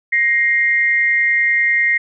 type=tone pair together; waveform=sine; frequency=1879.8 / 2110 Hz; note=A#6 / C7; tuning=+14 / +14 cents; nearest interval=major second; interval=200 cents; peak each=-15 dBFS; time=0.12-1.98 s; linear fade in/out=10 ms; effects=none